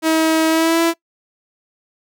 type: tone with pitch glide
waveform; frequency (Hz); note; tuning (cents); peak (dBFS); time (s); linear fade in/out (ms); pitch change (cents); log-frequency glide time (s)
sawtooth; 320 to 333.2; D#4 to E4; +49 to +19; -9; 0.02-0.94; 50; +70; 0.48-0.82
effects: noise-tail reverb RT60 0.1 s tail -22 dB re dry